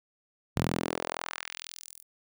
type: tone with high-pass filter sweep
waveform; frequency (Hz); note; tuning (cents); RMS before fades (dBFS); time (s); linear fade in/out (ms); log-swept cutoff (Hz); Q
sawtooth; 41.99; E1; +33; -35; 0.56-2.03; 10; 110 to 12000; 1.3
effects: none